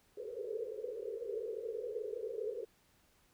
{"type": "band-pass noise", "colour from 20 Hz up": "white", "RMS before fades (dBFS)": -41, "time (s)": [0.17, 2.65], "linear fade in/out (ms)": 5, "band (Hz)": [400, 500], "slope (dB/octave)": 96, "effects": ["pink hiss -70 dBFS RMS until 3.33 s"]}